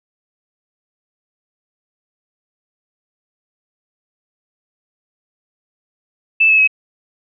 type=tone with pitch steps; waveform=sine; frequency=2635 / 2596 / 2557 Hz; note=E7 / E7 / D#7; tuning=-1 / -27 / +47 cents; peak=-8 dBFS; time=6.4-6.676 s; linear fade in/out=10 ms; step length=92 ms; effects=none